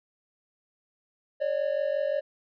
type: tone pair together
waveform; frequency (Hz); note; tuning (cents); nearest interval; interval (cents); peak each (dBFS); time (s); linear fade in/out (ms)
triangle; 554.4 / 600.1; C#5 / D5; 0 / +37; minor second; 137; -26; 1.4-2.21; 20
effects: resampled to 11025 Hz